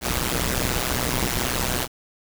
pink noise with amplitude modulation, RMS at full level -20 dBFS, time 0.01-1.88 s, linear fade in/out 50 ms, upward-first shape sine, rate 125 Hz, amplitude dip 100%, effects none

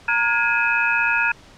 sine tone cluster, 925 / 1427 / 1661 / 2441 / 2557 Hz, A#5 / F6 / G#6 / D#7 / D#7, -14 / +37 / 0 / -34 / +47 cents, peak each -25 / -21 / -23 / -27 / -22 dBFS, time 0.08-1.32 s, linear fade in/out 5 ms, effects pink hiss -47 dBFS RMS until 1.57 s + low-pass 6000 Hz 12 dB/octave

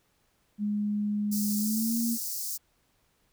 sine tone with pitch glide, 207.7 to 231.8 Hz, G#3 to A#3, 0 to -10 cents, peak -26 dBFS, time 0.58-2.18 s, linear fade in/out 50 ms, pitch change +190 cents, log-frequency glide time 1.57-1.95 s
white high-pass noise, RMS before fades -34 dBFS, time 1.31-2.58 s, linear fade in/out 20 ms, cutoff 4700 Hz, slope 48 dB/octave
effects pink hiss -70 dBFS RMS until 3.32 s

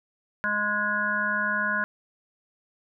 harmonic tone, 207.7 Hz, G#3, in tune, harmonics 1 / 3 / 5 / 7 / 8, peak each -35 / -36 / -31 / -26 / -29 dBFS, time 0.44-1.84 s, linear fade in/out 0 ms, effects none

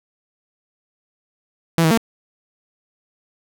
sawtooth tone with pitch steps, 165.9 / 159.8 / 227.5 Hz, E3 / D#3 / A#3, +11 / +47 / -42 cents, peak -9 dBFS, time 1.78-1.975 s, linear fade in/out 0 ms, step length 65 ms, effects none

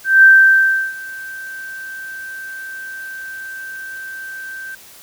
sine tone with ADSR envelope, 1561 Hz, G6, 8 cents flat, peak -3 dBFS, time 0.04-4.75 s, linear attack 190 ms, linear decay 700 ms, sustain -24 dB, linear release 4 ms, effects white hiss -42 dBFS RMS until 5.02 s

